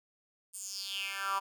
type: tone with high-pass filter sweep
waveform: 10% pulse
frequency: 196 Hz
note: G3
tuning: in tune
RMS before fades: -37 dBFS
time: 0.53-1.4 s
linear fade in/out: 20 ms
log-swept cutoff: 9200 to 1000 Hz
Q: 5
effects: none